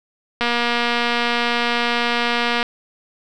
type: click train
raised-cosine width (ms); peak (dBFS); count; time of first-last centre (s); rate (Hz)
0.3; -4; 529; 0.41-2.628; 238
effects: none